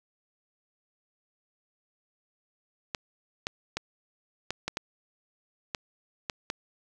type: clicks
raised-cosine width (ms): 0.2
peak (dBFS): -13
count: 9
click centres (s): 2.948 / 3.469 / 3.77 / 4.506 / 4.68 / 4.771 / 5.748 / 6.298 / 6.501
effects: none